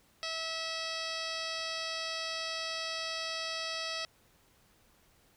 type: tone with low-pass filter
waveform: 10% pulse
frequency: 650 Hz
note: E5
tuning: 24 cents flat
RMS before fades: -37 dBFS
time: 0.23-4.05 s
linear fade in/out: 0 ms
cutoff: 5500 Hz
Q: 5.7
effects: pink hiss -66 dBFS RMS until 5.36 s

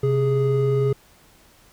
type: tone pair together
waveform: triangle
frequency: 131.08 / 415.3 Hz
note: C3 / G#4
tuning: +4 / 0 cents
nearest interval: octave + minor sixth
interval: 1996 cents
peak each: -18 dBFS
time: 0.03-0.93 s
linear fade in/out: 5 ms
effects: pink hiss -54 dBFS RMS until 1.72 s

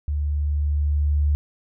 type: tone with level ramp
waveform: sine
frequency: 73.42 Hz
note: D2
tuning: in tune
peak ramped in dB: -21 to -16 dBFS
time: 0.08-1.35 s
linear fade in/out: 0 ms
effects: none

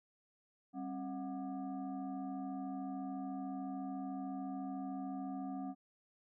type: tone with frequency modulation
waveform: sine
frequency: 268.9 Hz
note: C4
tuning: 47 cents sharp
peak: -39 dBFS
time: 0.73-5.75 s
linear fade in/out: 50 ms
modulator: 464 Hz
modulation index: 0.94
effects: none

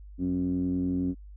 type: tone with low-pass filter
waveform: 10% pulse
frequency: 90.8 Hz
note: F#2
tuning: 32 cents flat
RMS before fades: -28 dBFS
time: 0.18-1.15 s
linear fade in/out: 50 ms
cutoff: 250 Hz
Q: 7.9
effects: added 50 Hz sine -43 dBFS peak until 1.36 s

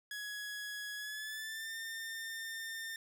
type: tone with pitch glide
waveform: sawtooth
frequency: 1676 to 1806.7 Hz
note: G#6 to A6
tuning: +15 to +45 cents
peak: -37 dBFS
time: 0.11-2.96 s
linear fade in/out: 2 ms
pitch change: +130 cents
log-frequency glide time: 0.95-1.74 s
effects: none

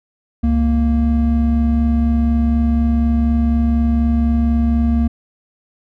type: tone pair together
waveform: triangle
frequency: 69.3 / 232 Hz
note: C#2 / A#3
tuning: 0 / -8 cents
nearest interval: octave + major sixth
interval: 2092 cents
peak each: -13 dBFS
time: 0.43-5.08 s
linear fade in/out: 10 ms
effects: none

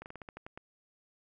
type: slowing click train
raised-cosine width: 0.5 ms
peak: -29 dBFS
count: 9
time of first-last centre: 0.02-0.575 s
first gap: 39 ms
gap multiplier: 1.16
effects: none

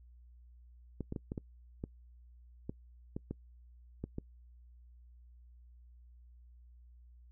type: clicks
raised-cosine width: 3 ms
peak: -25 dBFS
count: 11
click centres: 1.007 / 1.124 / 1.162 / 1.319 / 1.378 / 1.839 / 2.695 / 3.165 / 3.31 / 4.04 / 4.184 s
effects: noise-tail reverb RT60 0.1 s tail -25 dB re dry + added 60 Hz sine -55 dBFS peak until 7.31 s

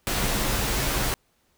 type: noise with comb filter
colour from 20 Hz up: pink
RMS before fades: -25 dBFS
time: 0.07-1.14 s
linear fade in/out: 0 ms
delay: 12 ms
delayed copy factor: -0.6
effects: pink hiss -67 dBFS RMS until 1.57 s

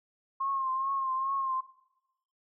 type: tone with vibrato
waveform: sine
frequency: 1070 Hz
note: C6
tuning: 38 cents sharp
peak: -28 dBFS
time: 0.4-1.61 s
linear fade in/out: 10 ms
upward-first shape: triangle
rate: 2.4 Hz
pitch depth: 52 cents each way
effects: noise-tail reverb RT60 0.9 s tail -19 dB re dry

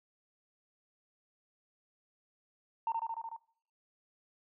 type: tone with echo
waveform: sine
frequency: 910 Hz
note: A#5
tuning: 42 cents flat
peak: -28 dBFS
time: 2.87-2.92 s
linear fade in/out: 2 ms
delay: 74 ms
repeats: 6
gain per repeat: -2 dB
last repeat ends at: 3.364 s
effects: noise-tail reverb RT60 0.6 s tail -24 dB re dry + tanh soft clip ceiling -25 dBFS

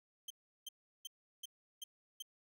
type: tone bursts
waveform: sawtooth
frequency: 3136 Hz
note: G7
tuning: in tune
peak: -40 dBFS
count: 6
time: 0.28-2.224 s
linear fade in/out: 5 ms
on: 24 ms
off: 360 ms
effects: none

